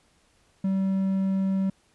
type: tone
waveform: triangle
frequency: 192.3 Hz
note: G3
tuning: 33 cents flat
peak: -20 dBFS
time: 0.64-1.7 s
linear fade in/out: 5 ms
effects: pink hiss -64 dBFS RMS until 1.94 s + resampled to 24000 Hz